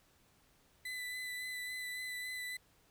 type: tone with vibrato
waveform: 35% pulse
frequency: 2000 Hz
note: B6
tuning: 21 cents sharp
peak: -38 dBFS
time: 0.85-2.57 s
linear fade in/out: 5 ms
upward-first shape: sine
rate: 3.6 Hz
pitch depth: 15 cents each way
effects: pink hiss -69 dBFS RMS until 2.9 s